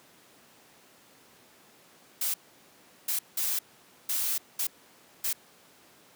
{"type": "noise bursts at uneven times", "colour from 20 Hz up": "blue", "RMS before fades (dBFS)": -29, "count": 6, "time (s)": [[2.21, 2.34], [3.08, 3.19], [3.37, 3.59], [4.09, 4.38], [4.59, 4.67], [5.24, 5.33]], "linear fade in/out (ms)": 5, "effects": ["pink hiss -57 dBFS RMS until 6.15 s", "high-pass 200 Hz 12 dB/octave"]}